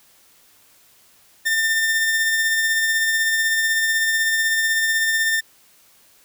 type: tone with tremolo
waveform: 40% pulse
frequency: 1800 Hz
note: A6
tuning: 39 cents sharp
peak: -15 dBFS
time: 1.45-5.41 s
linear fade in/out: 20 ms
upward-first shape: triangle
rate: 16 Hz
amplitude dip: 35%
effects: white hiss -54 dBFS RMS until 6.24 s